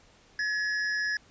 square tone pair together, 1700 / 1884.6 Hz, G#6 / A#6, +40 / +18 cents, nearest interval major second, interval 178 cents, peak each -28 / -39 dBFS, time 0.39-1.17 s, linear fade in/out 2 ms, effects pink hiss -59 dBFS RMS until 1.3 s + resampled to 16000 Hz

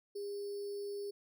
sine tone with sample-and-hold, 404.7 Hz, G#4, 45 cents flat, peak -38 dBFS, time 0.15-1.11 s, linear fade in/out 10 ms, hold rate 4900 Hz, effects none

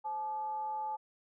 sine tone with frequency modulation, 862 Hz, A5, 36 cents flat, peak -34 dBFS, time 0.04-0.97 s, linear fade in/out 20 ms, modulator 335 Hz, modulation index 0.28, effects none

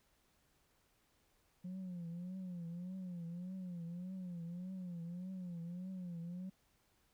sine tone with vibrato, 177.9 Hz, F3, 32 cents sharp, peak -40 dBFS, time 1.64-6.5 s, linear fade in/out 10 ms, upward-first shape triangle, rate 1.7 Hz, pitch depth 120 cents each way, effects tanh soft clip ceiling -41 dBFS + pink hiss -75 dBFS RMS until 7.13 s

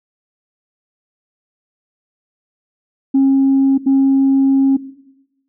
sine tone bursts at uneven times, 270.7 Hz, C#4, 41 cents flat, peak -7 dBFS, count 2, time 3.14-3.78 / 3.86-4.77 s, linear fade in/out 10 ms, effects noise-tail reverb RT60 0.9 s tail -17 dB re dry + tanh soft clip ceiling -6 dBFS

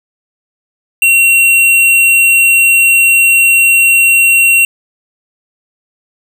sine tone with tanh clipping, 2738 Hz, F7, 35 cents flat, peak -6 dBFS, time 1.02-4.65 s, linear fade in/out 2 ms, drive 18 dB, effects none

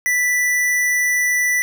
square tone, 1975.5 Hz, B6, in tune, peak -16 dBFS, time 0.06-1.62 s, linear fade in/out 0 ms, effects none

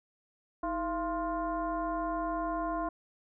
sine tone with frequency modulation, 683 Hz, F5, 39 cents flat, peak -30 dBFS, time 0.63-2.89 s, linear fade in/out 5 ms, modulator 365 Hz, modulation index 1.3, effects none

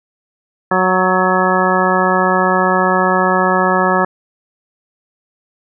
harmonic tone with a mistuned harmonic, 185 Hz, F#3, in tune, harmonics 1 / 2 / 3 / 4 / 5 / 6 / 7 / 9, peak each -19 / -19 / -19 / -19 / -19 / -19 / -19 / -19 dBFS, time 0.71-4.05 s, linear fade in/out 5 ms, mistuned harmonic 9, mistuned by +31 cents, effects none

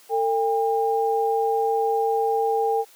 sine tone pair together, 450.7 / 803 Hz, A4 / G5, +42 / +41 cents, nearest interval minor seventh, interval 999 cents, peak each -21 / -22 dBFS, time 0.09-2.85 s, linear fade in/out 50 ms, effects white hiss -52 dBFS RMS until 2.95 s + high-pass 300 Hz 12 dB/octave

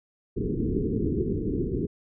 white low-pass noise, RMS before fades -27 dBFS, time 0.36-1.87 s, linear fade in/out 20 ms, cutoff 440 Hz, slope 96 dB/octave, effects none

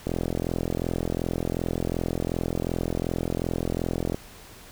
click train, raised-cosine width 2 ms, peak -13 dBFS, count 175, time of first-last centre 0.07-4.145 s, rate 42.7 Hz, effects pink hiss -47 dBFS RMS until 4.71 s

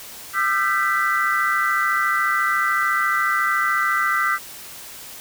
sine tone cluster, 1208 / 1342 / 1553 / 1979 Hz, D6 / E6 / G6 / B6, +48 / +31 / -17 / +3 cents, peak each -23 dBFS, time 0.33-4.39 s, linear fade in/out 50 ms, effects white hiss -38 dBFS RMS until 5.2 s

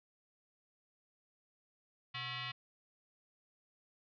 sine tone with frequency modulation, 479 Hz, A#4, 47 cents sharp, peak -39 dBFS, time 2.14-2.52 s, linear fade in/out 10 ms, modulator 606 Hz, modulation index 5.6, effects none

